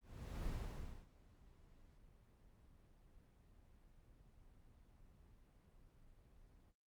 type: noise with ADSR envelope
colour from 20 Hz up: brown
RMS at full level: -43 dBFS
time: 0.01-6.73 s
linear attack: 460 ms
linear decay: 590 ms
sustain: -23 dB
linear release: 38 ms
effects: noise-tail reverb RT60 0.2 s tail -17 dB re dry + Opus 48 kbps